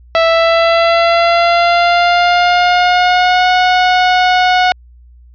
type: tone with pitch glide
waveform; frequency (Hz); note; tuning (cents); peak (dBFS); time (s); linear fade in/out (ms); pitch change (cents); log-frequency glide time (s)
sawtooth; 659.3 to 731.5; E5 to F#5; 0 to -20; -4; 0.15-4.72; 0; +180; 0.26-3.49
effects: added 60 Hz sine -38 dBFS peak until 5.34 s + resampled to 11025 Hz